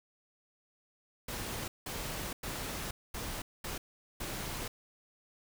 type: noise bursts at uneven times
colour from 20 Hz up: pink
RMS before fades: -39 dBFS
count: 6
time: 1.28-1.68 / 1.86-2.33 / 2.43-2.91 / 3.14-3.42 / 3.64-3.78 / 4.2-4.68 s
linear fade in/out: 5 ms
effects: none